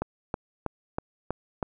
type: click train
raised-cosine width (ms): 1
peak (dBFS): -14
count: 6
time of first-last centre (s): 0.02-1.628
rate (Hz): 3.11
effects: none